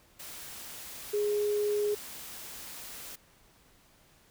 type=tone in noise; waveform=sine; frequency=415.3 Hz; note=G#4; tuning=in tune; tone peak=-26 dBFS; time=1.13-1.95 s; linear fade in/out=10 ms; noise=white; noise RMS=-44 dBFS; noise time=0.19-3.16 s; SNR=+15 dB; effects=pink hiss -62 dBFS RMS until 4.3 s